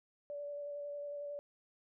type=tone with vibrato; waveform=sine; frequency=578 Hz; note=D5; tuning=28 cents flat; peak=-40 dBFS; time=0.3-1.39 s; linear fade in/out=0 ms; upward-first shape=square; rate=11 Hz; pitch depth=11 cents each way; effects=none